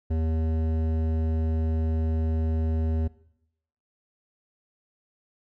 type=tone with hard clipping; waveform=triangle; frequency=80 Hz; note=D#2; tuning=49 cents sharp; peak=-25 dBFS; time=0.1-3.08 s; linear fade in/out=10 ms; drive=17 dB; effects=noise-tail reverb RT60 0.8 s tail -20 dB re dry